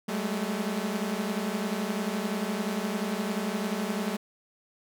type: tone cluster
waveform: sawtooth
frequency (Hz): 192.1 / 209.1 / 220.6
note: G3 / G#3 / A3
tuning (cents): -35 / +12 / +5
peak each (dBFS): -29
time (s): 0.08-4.17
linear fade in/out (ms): 10
effects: none